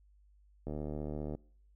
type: click train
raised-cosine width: 2 ms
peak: -26 dBFS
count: 52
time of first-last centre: 0.67-1.35 s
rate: 75 Hz
effects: noise-tail reverb RT60 0.6 s tail -26 dB re dry + added 50 Hz sine -61 dBFS peak until 1.75 s